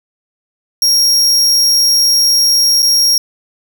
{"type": "tone with dropouts", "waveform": "40% pulse", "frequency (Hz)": 5588, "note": "F8", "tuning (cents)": 0, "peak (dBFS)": -7, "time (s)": [0.82, 3.18], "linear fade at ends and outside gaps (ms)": 2, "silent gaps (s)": [2.822, 2.827], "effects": []}